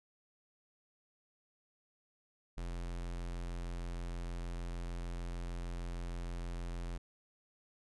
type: tone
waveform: square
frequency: 43.26 Hz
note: F1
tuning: 16 cents flat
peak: -39 dBFS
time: 2.57-6.98 s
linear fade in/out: 10 ms
effects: resampled to 24000 Hz